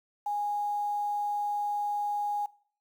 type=tone with quantisation; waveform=sine; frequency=825 Hz; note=G#5; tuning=12 cents flat; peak=-28 dBFS; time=0.26-2.46 s; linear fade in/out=5 ms; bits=9; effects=noise-tail reverb RT60 0.5 s tail -21 dB re dry